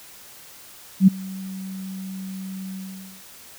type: tone with ADSR envelope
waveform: sine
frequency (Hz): 190.4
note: F#3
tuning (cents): +50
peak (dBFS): -6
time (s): 1-3.23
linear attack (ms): 74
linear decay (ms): 14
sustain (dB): -24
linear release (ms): 490
effects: white hiss -45 dBFS RMS until 3.58 s